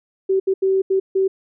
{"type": "tone bursts at uneven times", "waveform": "sine", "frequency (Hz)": 383.5, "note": "G4", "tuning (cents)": -38, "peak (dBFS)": -14, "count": 5, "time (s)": [[0.29, 0.4], [0.47, 0.54], [0.62, 0.82], [0.9, 1], [1.15, 1.28]], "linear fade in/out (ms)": 10, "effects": []}